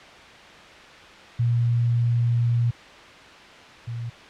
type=tone pair in turn; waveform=sine; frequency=118.6 / 117.64 Hz; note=A#2 / A#2; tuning=+30 / +16 cents; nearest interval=unison; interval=14 cents; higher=first; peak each=-18 / -28 dBFS; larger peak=first; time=1.39-2.71 / 3.87-4.1 s; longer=first; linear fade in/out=10 ms; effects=white hiss -44 dBFS RMS until 4.29 s + low-pass 3000 Hz 12 dB/octave